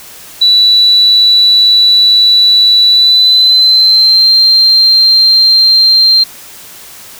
sine tone with pitch glide, 3951 to 4164 Hz, B7 to C8, 0 to -9 cents, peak -3 dBFS, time 0.41-6.24 s, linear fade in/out 10 ms, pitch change +91 cents, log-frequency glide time 2.89-4.31 s, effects white hiss -32 dBFS RMS until 7.19 s

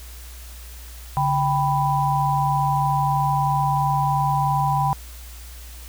sine tone cluster, 142.8 / 787 / 990 Hz, D3 / G5 / B5, -48 / +7 / +4 cents, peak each -22 dBFS, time 1.17-4.93 s, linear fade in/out 0 ms, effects added 60 Hz sine -37 dBFS peak until 5.88 s + white hiss -44 dBFS RMS until 5.88 s

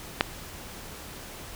click, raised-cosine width 0.3 ms, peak -3 dBFS, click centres 0.209 s, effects pink hiss -42 dBFS RMS until 1.55 s

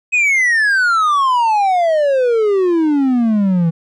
triangle exponential sweep, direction down, 2549 to 161.2 Hz, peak -9 dBFS, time 0.12-3.71 s, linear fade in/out 20 ms, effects resampled to 24000 Hz

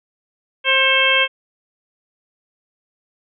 harmonic tone with a mistuned harmonic, 530 Hz, C5, 22 cents sharp, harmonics 1 / 2 / 3 / 4 / 5 / 6, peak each -22 / -23 / -20 / -19 / -18 / -18 dBFS, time 0.64-1.28 s, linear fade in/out 50 ms, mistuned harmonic 4, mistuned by +54 cents, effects none

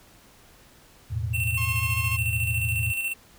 sine chord, E suspended fourth, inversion none, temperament equal, 82.41 / 110 / 123.47 Hz, E2 / A2 / B2, 0 / 0 / 0 cents, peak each -30 / -28 / -33 dBFS, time 1.1-2.93 s, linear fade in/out 20 ms
square tone with tremolo, 2700 Hz, E7, 41 cents sharp, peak -25 dBFS, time 1.33-3.14 s, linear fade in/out 20 ms, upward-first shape square, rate 14 Hz, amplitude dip 40%
sawtooth tone with vibrato, 1070 Hz, C6, 38 cents sharp, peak -30 dBFS, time 1.57-2.17 s, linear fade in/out 10 ms, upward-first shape sine, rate 13 Hz, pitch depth 15 cents each way
effects pink hiss -54 dBFS RMS until 3.38 s

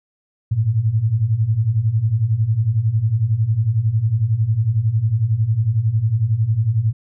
sine beating tone pair, 103.83 / 114.83 Hz, G#2 / A#2, 0 / -26 cents, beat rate 11 Hz, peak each -20 / -16 dBFS, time 0.51-6.93 s, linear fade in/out 10 ms, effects none

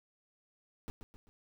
brown noise with echo, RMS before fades -40 dBFS, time 0.88-0.9 s, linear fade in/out 0 ms, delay 130 ms, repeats 3, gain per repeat -7 dB, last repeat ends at 1.29 s, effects none

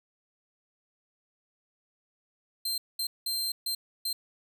sawtooth tone bursts at uneven times, 4148 Hz, C8, 16 cents flat, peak -26 dBFS, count 5, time 2.65-2.78 / 2.99-3.07 / 3.26-3.52 / 3.66-3.75 / 4.05-4.13 s, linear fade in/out 5 ms, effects none

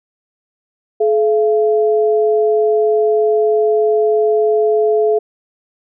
sine tone pair together, 428.4 / 680 Hz, A4 / F5, -46 / -46 cents, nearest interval minor sixth, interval 800 cents, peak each -11 / -18 dBFS, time 1-5.19 s, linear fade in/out 10 ms, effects none

